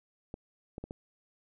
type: clicks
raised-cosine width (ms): 2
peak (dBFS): -26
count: 4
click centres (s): 0.341 / 0.781 / 0.84 / 0.909
effects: none